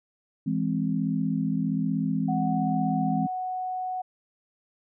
sine chord, E augmented, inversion none, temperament equal with one note detuned, 164.81 / 206 / 261.6 Hz, E3 / G#3 / B#3, 0 / -14 / 0 cents, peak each -28 dBFS, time 0.46-3.27 s, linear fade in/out 10 ms
sine tone, 740 Hz, F#5, in tune, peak -28 dBFS, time 2.28-4.02 s, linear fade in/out 10 ms
effects none

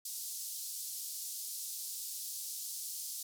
white band-pass noise, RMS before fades -42 dBFS, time 0.05-3.23 s, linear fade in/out 5 ms, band 4500 to 14000 Hz, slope 24 dB/octave, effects none

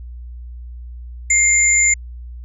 sine tone pair together, 2109 / 7094 Hz, C7 / A8, +13 / +13 cents, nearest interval octave + major sixth, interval 2100 cents, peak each -15 / -13 dBFS, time 1.3-1.94 s, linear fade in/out 5 ms, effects added 60 Hz sine -30 dBFS peak until 2.44 s

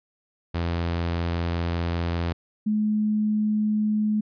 sawtooth / sine tone pair in turn, 85.1 / 212.7 Hz, F2 / G#3, -44 / +42 cents, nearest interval octave + major third, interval 1586 cents, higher second, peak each -20 dBFS, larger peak neither, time 0.54-2.33 / 2.66-4.21 s, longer first, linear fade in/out 10 ms, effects resampled to 11025 Hz

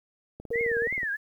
click train, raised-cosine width 2 ms, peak -28 dBFS, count 13, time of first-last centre 0.4-1.032 s, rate 19 Hz
sine tone, 466.2 Hz, A#4, in tune, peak -26 dBFS, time 0.51-0.87 s, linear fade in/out 2 ms
sine tone with vibrato, 1864.7 Hz, A#6, in tune, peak -27 dBFS, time 0.53-1.17 s, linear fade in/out 20 ms, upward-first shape triangle, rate 3 Hz, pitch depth 280 cents each way
effects 10-bit

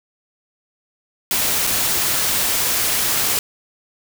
white noise with dropouts, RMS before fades -19 dBFS, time 1.31-3.39 s, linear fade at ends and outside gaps 1 ms, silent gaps 1.668-1.672 s, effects none

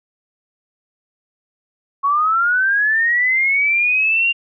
sine linear sweep, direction up, 1097 to 2794 Hz, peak -13 dBFS, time 2.03-4.33 s, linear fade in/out 20 ms, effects none

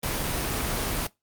pink noise, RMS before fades -28 dBFS, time 0.03-1.07 s, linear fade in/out 5 ms, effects noise-tail reverb RT60 0.2 s tail -22 dB re dry + Opus 24 kbps

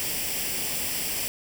white noise with comb filter, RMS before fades -29 dBFS, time 0-1.28 s, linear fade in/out 0 ms, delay 0.38 ms, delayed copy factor +0.6, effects none

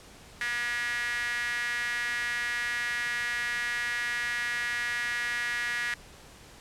sawtooth tone with high-pass filter, 240 Hz, B3, 49 cents flat, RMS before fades -31 dBFS, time 0.41-5.94 s, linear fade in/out 0 ms, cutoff 1800 Hz, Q 6.5, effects pink hiss -51 dBFS RMS until 6.6 s + low-pass 10000 Hz 12 dB/octave

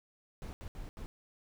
brown noise bursts at uneven times, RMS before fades -43 dBFS, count 4, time 0.42-0.53 / 0.61-0.68 / 0.75-0.89 / 0.97-1.06 s, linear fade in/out 0 ms, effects none

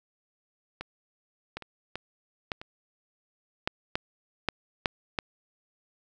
clicks, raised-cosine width 0.3 ms, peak -20 / -19 / -26 / -18 / -14 / -25 / -10 / -11 / -9 / -8 / -11 dBFS, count 11, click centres 0.81 / 1.57 / 1.623 / 1.956 / 2.518 / 2.615 / 3.675 / 3.955 / 4.487 / 4.858 / 5.188 s, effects none

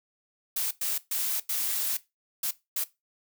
blue noise bursts at uneven times, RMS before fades -29 dBFS, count 6, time 0.56-0.71 / 0.81-0.98 / 1.11-1.4 / 1.49-1.97 / 2.43-2.51 / 2.76-2.84 s, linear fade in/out 5 ms, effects noise-tail reverb RT60 0.2 s tail -17 dB re dry

